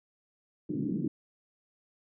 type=band-pass noise; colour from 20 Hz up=white; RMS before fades=-32 dBFS; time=0.69-1.08 s; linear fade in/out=5 ms; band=130 to 340 Hz; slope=48 dB/octave; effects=none